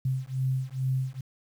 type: beating tone pair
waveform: sine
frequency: 130 / 132.3 Hz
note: C3 / C3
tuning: -11 / +20 cents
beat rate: 2.3 Hz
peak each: -29 dBFS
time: 0.05-1.21 s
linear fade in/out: 5 ms
effects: 9-bit